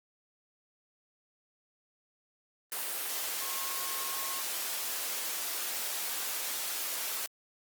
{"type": "tone in noise", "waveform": "sine", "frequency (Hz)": 1080, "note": "C#6", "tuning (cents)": -45, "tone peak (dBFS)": -42, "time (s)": [3.41, 4.42], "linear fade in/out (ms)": 0, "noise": "white", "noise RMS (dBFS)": -35, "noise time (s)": [2.72, 7.26], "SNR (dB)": -10, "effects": ["high-pass 400 Hz 12 dB/octave", "Opus 32 kbps"]}